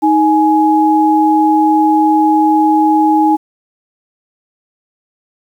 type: tone pair together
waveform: sine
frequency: 313.5 / 837 Hz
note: D#4 / G#5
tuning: +13 / +13 cents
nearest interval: octave + perfect fourth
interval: 1700 cents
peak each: -10 dBFS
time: 0.02-3.37 s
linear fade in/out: 20 ms
effects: 7-bit